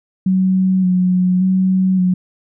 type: tone with vibrato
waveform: sine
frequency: 185 Hz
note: F#3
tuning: in tune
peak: -11 dBFS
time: 0.26-2.14 s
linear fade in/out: 5 ms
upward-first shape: square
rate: 0.87 Hz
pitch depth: 24 cents each way
effects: none